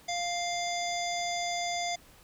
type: harmonic tone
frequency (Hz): 698.5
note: F5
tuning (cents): 0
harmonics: 1 / 3 / 5 / 7 / 9 / 10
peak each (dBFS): -32 / -37 / -39 / -40 / -42 / -42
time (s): 0.08-1.96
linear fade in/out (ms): 10
effects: pink hiss -57 dBFS RMS until 2.23 s